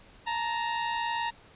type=tone pair together; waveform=sawtooth; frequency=872.6 / 932.3 Hz; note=A5 / A#5; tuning=-15 / 0 cents; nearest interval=minor second; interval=115 cents; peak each=-33 / -25 dBFS; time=0.26-1.31 s; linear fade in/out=20 ms; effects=pink hiss -55 dBFS RMS until 1.55 s + resampled to 8000 Hz